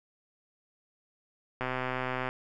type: click train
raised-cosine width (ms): 0.5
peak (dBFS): -17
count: 88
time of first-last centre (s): 1.61-2.29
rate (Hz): 128
effects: none